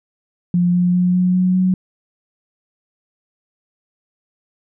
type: tone with pitch steps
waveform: sine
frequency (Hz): 176.2 / 177.94 / 179.69 / 181.47 / 183.26 / 185.07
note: F3 / F3 / F3 / F#3 / F#3 / F#3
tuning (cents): +16 / +33 / +50 / -33 / -16 / +1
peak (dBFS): -12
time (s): 0.54-1.74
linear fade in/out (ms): 2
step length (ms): 200
effects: none

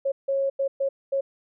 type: tone bursts at uneven times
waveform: sine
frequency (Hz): 547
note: C#5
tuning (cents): -23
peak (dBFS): -21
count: 5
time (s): 0.05-0.12 / 0.28-0.5 / 0.59-0.68 / 0.8-0.89 / 1.12-1.21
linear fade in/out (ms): 10
effects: none

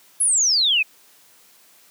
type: exponential sweep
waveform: sine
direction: down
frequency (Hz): 11175 to 2444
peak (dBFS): -15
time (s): 0.2-0.83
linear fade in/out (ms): 10
effects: white hiss -53 dBFS RMS until 1.9 s + high-pass 150 Hz 12 dB/octave

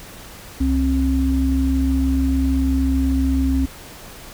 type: tone pair together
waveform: sine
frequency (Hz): 66.6 / 266.6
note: C2 / C4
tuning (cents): +31 / +33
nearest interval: 2 octaves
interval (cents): 2402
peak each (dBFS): -18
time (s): 0.6-3.66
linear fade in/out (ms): 10
effects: pink hiss -39 dBFS RMS until 4.33 s

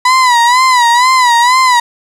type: tone with vibrato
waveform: 35% pulse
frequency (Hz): 987.8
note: B5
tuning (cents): 0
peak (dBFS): -4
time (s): 0.05-1.8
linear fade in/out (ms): 5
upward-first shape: sine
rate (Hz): 2.1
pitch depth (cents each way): 95
effects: low-pass 8000 Hz 12 dB/octave + 7-bit

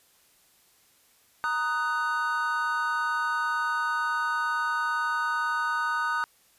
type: chord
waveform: triangle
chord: D# minor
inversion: second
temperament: just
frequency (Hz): 933.4 / 1244.5 / 1493.4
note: A#5 / D#6 / F#6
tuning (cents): +2 / 0 / +16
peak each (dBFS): -30 / -27 / -27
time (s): 1.44-6.24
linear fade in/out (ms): 0
effects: white hiss -62 dBFS RMS until 6.58 s + resampled to 32000 Hz

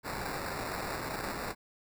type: noise with sample-and-hold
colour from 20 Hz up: white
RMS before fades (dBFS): -37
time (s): 0.03-1.55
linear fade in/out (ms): 50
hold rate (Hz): 3150
effects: none

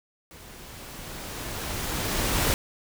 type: noise with level ramp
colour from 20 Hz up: pink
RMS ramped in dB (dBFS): -47 to -23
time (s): 0.31-2.54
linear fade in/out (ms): 0
effects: none

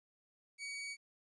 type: tone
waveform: sawtooth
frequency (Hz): 2258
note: C#7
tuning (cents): +31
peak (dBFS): -38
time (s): 0.58-0.97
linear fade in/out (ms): 50
effects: resampled to 22050 Hz + 13-bit

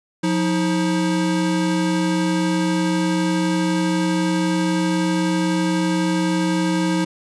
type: tone pair together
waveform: square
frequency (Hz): 177.9 / 317.8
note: F3 / D#4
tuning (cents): +32 / +37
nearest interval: minor seventh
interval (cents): 1005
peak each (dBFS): -21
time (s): 0.23-7.05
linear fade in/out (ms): 10
effects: resampled to 22050 Hz

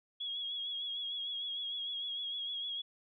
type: tone with vibrato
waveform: sine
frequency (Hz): 3322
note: G#7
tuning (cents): 0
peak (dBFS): -36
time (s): 0.2-2.82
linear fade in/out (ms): 10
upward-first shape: triangle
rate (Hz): 6.6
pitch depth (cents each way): 48
effects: none

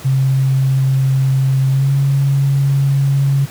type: tone with pitch glide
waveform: sine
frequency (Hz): 133.5 to 138.13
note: C3 to C#3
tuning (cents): +35 to -6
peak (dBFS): -10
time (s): 0.04-3.46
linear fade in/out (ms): 20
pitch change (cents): +59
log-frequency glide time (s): 1.69-1.92
effects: pink hiss -35 dBFS RMS until 3.5 s + high-pass 80 Hz 12 dB/octave

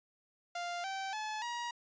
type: tone with pitch steps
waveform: sawtooth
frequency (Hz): 698 / 774.5 / 859.3 / 953.5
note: F5 / G5 / A5 / A#5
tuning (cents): -1 / -21 / -41 / +39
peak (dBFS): -33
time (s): 0.55-1.71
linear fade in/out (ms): 5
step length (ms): 290
effects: resampled to 16000 Hz

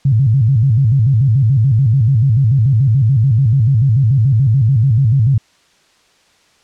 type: tone with vibrato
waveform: sine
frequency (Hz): 122.8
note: B2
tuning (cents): -9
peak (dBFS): -8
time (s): 0.05-5.38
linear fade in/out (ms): 5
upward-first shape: square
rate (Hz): 6.9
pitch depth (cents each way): 200
effects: white hiss -53 dBFS RMS until 6.63 s + low-pass 6000 Hz 12 dB/octave

